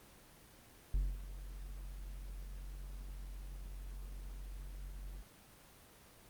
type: tone with ADSR envelope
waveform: triangle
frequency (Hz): 46.25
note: F#1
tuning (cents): 0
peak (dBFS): -27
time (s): 0.94-5.24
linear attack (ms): 3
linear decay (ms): 220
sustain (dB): -14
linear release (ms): 38
effects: pink hiss -60 dBFS RMS until 6.29 s + Opus 24 kbps